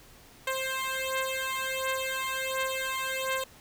10% pulse beating tone pair, 526 / 527.4 Hz, C5 / C5, +9 / +14 cents, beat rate 1.4 Hz, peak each -24 dBFS, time 0.47-3.44 s, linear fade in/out 5 ms, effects pink hiss -54 dBFS RMS until 3.6 s

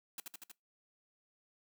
white noise with echo, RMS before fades -43 dBFS, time 0.18-0.2 s, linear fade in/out 2 ms, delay 79 ms, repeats 4, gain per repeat -2 dB, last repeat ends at 0.516 s, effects noise-tail reverb RT60 0.2 s tail -23 dB re dry + high-pass 150 Hz 12 dB/octave

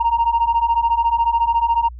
sine beating tone pair, 921 / 935 Hz, A#5 / A#5, -21 / +5 cents, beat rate 14 Hz, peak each -17 / -15 dBFS, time 0-1.89 s, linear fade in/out 10 ms, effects tanh soft clip ceiling -10 dBFS + added 60 Hz sine -32 dBFS peak until 1.99 s

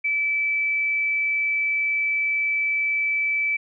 sine tone, 2311 Hz, D7, 28 cents flat, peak -20 dBFS, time 0.04-3.57 s, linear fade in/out 10 ms, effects none

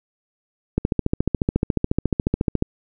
click train, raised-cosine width 3 ms, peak -5 dBFS, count 27, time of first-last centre 0.78-2.624 s, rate 14.1 Hz, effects none

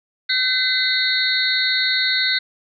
sine tone cluster, 1529 / 2034 / 3711 / 4004 / 4330 Hz, G6 / C7 / A#7 / B7 / C#8, -44 / -50 / -9 / +23 / -41 cents, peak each -23 dBFS, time 0.29-2.39 s, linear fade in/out 10 ms, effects none

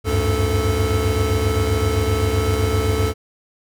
square tone cluster, 73.8 / 93.4 / 101.1 / 437 Hz, D2 / F#2 / G#2 / A4, +9 / +17 / -46 / -12 cents, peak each -23 dBFS, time 0.04-3.14 s, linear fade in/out 50 ms, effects none

